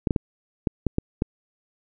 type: clicks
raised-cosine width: 3 ms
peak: -8 dBFS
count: 7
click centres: 0.072 / 0.108 / 0.162 / 0.672 / 0.867 / 0.984 / 1.221 s
effects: none